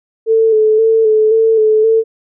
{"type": "tone with vibrato", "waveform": "sine", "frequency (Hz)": 440, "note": "A4", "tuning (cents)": 0, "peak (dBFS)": -7, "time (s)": [0.26, 2.04], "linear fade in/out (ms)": 50, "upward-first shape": "square", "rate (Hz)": 1.9, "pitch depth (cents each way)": 28, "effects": []}